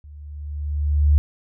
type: tone with level ramp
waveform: sine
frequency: 73.6 Hz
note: D2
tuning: 4 cents sharp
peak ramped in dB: -39 to -10 dBFS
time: 0.04-1.18 s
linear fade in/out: 0 ms
effects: none